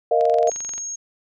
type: chord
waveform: sine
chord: Bb suspended fourth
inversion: none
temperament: equal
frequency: 466.2 / 622.3 / 698.5 Hz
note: Bb4 / Eb5 / F5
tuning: 0 / 0 / 0 cents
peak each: -19 dBFS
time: 0.11-0.5 s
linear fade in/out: 5 ms
type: click train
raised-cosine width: 0.2 ms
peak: -20 dBFS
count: 14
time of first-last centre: 0.21-0.78 s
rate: 22.8 Hz
type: tone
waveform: sine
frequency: 6540 Hz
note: G#8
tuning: 28 cents flat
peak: -27 dBFS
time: 0.47-0.96 s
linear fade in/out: 10 ms
effects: none